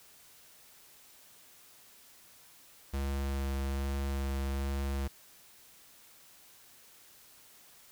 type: tone with vibrato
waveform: square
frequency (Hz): 68.5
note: C#2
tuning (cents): -20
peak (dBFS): -32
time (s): 2.93-5.08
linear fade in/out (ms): 10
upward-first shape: sine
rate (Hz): 1.2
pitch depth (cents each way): 11
effects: white hiss -58 dBFS RMS until 7.91 s

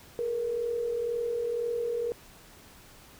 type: tone pair together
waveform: sine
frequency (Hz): 431.6 / 473.6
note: A4 / A#4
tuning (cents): -33 / +27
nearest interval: major second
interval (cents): 160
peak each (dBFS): -37 / -28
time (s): 0.19-2.12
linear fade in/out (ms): 0
effects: pink hiss -53 dBFS RMS until 3.19 s

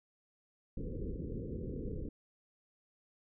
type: low-pass noise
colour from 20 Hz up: pink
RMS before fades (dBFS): -40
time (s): 0.77-2.09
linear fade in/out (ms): 5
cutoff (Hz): 510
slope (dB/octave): 96
effects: none

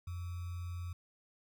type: tone with sample-and-hold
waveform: sine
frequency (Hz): 87.8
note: F2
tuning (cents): +10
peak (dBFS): -38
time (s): 0.07-0.93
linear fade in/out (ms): 5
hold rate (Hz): 1225
effects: none

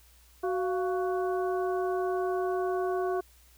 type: harmonic tone with a mistuned harmonic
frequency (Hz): 371.8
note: F#4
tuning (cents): +8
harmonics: 1 / 2 / 3 / 4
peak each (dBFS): -28 / -33 / -38 / -43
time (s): 0.43-3.21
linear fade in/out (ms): 10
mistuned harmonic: 2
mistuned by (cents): -110
effects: added 60 Hz sine -58 dBFS peak until 3.57 s + white hiss -61 dBFS RMS until 3.57 s

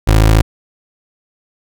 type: tone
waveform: 25% pulse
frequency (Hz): 53.9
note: A1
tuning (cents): -35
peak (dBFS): -3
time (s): 0.07-0.42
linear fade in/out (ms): 10
effects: none

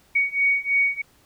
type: beating tone pair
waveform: sine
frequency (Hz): 2238 / 2241.1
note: C#7 / C#7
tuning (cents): +16 / +18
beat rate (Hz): 3.1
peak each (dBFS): -22 / -21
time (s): 0.15-1.02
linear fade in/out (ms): 10
effects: pink hiss -58 dBFS RMS until 1.25 s

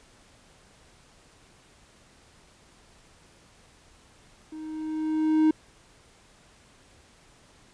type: tone with level ramp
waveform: triangle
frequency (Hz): 312.3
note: D#4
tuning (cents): +7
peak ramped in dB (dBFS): -35 to -14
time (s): 4.52-5.51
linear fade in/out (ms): 5
effects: pink hiss -57 dBFS RMS until 7.73 s + resampled to 22050 Hz

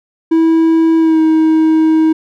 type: tone with pitch glide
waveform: triangle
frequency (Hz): 325.6 to 317.4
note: E4 to D#4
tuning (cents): -21 to +35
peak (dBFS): -5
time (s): 0.31-2.13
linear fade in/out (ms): 10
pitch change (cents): -44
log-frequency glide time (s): 0.98-1.2
effects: none

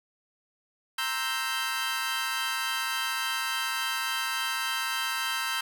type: chord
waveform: 20% pulse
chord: C dominant seventh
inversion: third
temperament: equal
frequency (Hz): 932.3 / 1046.5 / 1318.5 / 1568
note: Bb5 / C6 / E6 / G6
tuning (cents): 0 / 0 / 0 / 0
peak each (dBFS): -31 / -32 / -28 / -27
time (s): 0.98-5.61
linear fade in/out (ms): 5
effects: none

